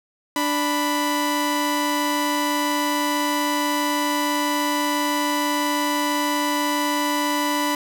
sawtooth tone pair together, 293.9 / 987.8 Hz, D4 / B5, +1 / 0 cents, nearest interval octave + major sixth, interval 2099 cents, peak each -19 dBFS, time 0.36-7.75 s, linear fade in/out 2 ms, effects none

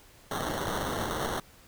white noise with sample-and-hold, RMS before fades -32 dBFS, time 0.31-1.4 s, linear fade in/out 2 ms, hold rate 2450 Hz, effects pink hiss -56 dBFS RMS until 1.67 s

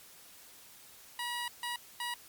15% pulse tone bursts at uneven times, 963 Hz, B5, 44 cents flat, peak -28 dBFS, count 3, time 1.19-1.48 / 1.63-1.76 / 2-2.14 s, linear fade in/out 2 ms, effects white hiss -55 dBFS RMS until 2.28 s + MP3 96 kbps

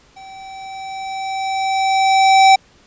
square tone with level ramp, 771 Hz, G5, 29 cents flat, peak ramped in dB -36 to -6 dBFS, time 0.16-2.56 s, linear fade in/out 10 ms, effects pink hiss -51 dBFS RMS until 2.86 s + resampled to 16000 Hz

